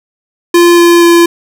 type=tone with pitch steps; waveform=square; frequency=345.7 / 343.5 / 341.3 Hz; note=F4 / F4 / F4; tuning=-18 / -29 / -40 cents; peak=-3 dBFS; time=0.54-1.26 s; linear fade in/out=5 ms; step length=240 ms; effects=none